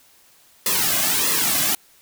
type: noise with flanger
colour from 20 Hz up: white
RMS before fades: -20 dBFS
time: 0.66-1.75 s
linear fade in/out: 2 ms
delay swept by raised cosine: 1.3 to 2.21 ms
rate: 1.6 Hz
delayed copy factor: -0.95
effects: white hiss -54 dBFS RMS until 2.01 s